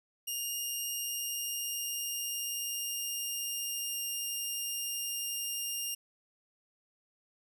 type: tone with pitch glide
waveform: 10% pulse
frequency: 2829 to 2811 Hz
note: F7 to F7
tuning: +22 to +11 cents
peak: -26 dBFS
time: 0.27-5.95 s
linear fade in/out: 10 ms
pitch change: -11 cents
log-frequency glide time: 0.83-4.32 s
effects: none